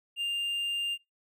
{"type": "tone", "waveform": "triangle", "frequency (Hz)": 2800, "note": "F7", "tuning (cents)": 4, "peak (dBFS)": -27, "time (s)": [0.16, 0.98], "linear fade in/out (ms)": 50, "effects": ["noise-tail reverb RT60 0.2 s tail -23 dB re dry"]}